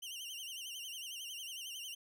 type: tone with vibrato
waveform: sawtooth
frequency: 2948 Hz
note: F#7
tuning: 7 cents flat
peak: -40 dBFS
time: 0.02-1.95 s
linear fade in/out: 10 ms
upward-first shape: sine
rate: 11 Hz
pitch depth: 120 cents each way
effects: none